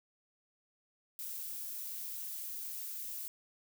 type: noise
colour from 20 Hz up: violet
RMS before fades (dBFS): -42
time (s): 1.19-3.28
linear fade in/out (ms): 0
effects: none